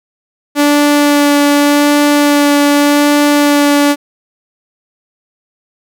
sawtooth tone with vibrato, 290 Hz, D4, 22 cents flat, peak -3 dBFS, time 0.55-3.96 s, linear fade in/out 50 ms, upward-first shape sine, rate 0.85 Hz, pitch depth 11 cents each way, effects none

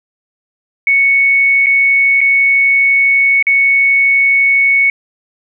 sine tone with dropouts, 2217 Hz, C#7, in tune, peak -7 dBFS, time 0.87-4.9 s, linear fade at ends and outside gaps 2 ms, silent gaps 1.661-1.667 / 2.207-2.213 / 3.426-3.468 s, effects none

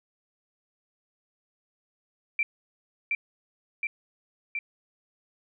sine tone with echo, 2349 Hz, D7, in tune, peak -22 dBFS, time 2.39-2.43 s, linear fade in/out 2 ms, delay 720 ms, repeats 3, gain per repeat -2 dB, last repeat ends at 4.59 s, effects none

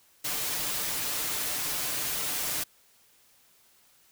white noise with comb filter, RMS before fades -31 dBFS, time 0.24-2.64 s, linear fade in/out 10 ms, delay 6.7 ms, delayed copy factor +0.5, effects white hiss -62 dBFS RMS until 4.11 s

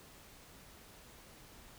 silence, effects pink hiss -57 dBFS RMS until 1.78 s

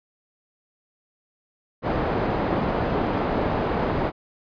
white low-pass noise, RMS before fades -24 dBFS, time 1.82-4.12 s, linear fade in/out 50 ms, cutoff 690 Hz, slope 12 dB/octave, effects resampled to 11025 Hz

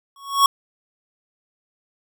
square tone with exponential growth, 1108.7 Hz, C#6, in tune, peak -9 dBFS, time 0.16-0.46 s, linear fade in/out 2 ms, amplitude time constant 65 ms, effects none

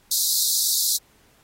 pink high-pass noise, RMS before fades -22 dBFS, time 0.11-0.97 s, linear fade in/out 5 ms, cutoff 3800 Hz, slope 96 dB/octave, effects pink hiss -59 dBFS RMS until 1.43 s + AAC 48 kbps

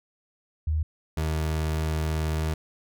sine / 30% pulse tone pair in turn, 77.78 / 78.41 Hz, D#2 / D#2, 0 / +14 cents, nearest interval unison, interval 14 cents, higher second, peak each -22 dBFS, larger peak neither, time 0.67-0.83 / 1.17-2.54 s, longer second, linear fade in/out 5 ms, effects none

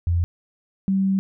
sine tone pair in turn, 85.9 / 192.84 Hz, F2 / G3, -28 / -28 cents, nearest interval octave + major second, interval 1400 cents, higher second, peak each -17 dBFS, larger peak neither, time 0.07-0.24 / 0.88-1.19 s, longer second, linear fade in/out 0 ms, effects none

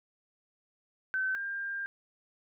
sine tone pair in turn, 1532 / 1597.2 Hz, G6 / G6, -40 / +32 cents, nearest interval minor second, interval 72 cents, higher second, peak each -28 / -33 dBFS, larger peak first, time 1.14-1.35 / 1.35-1.86 s, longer second, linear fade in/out 0 ms, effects none

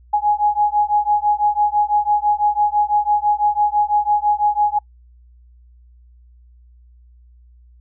sine beating tone pair, 830.6 / 836.6 Hz, G#5 / G#5, 0 / +12 cents, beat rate 6 Hz, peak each -17 dBFS, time 0.13-4.79 s, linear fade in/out 10 ms, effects noise-tail reverb RT60 0.1 s tail -26 dB re dry + added 60 Hz sine -45 dBFS peak until 7.8 s

